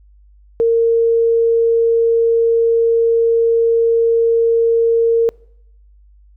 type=tone; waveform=sine; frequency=460 Hz; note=A#4; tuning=23 cents flat; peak=-10 dBFS; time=0.6-5.29 s; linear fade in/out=0 ms; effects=noise-tail reverb RT60 0.8 s tail -26 dB re dry + added 50 Hz sine -44 dBFS peak until 6.36 s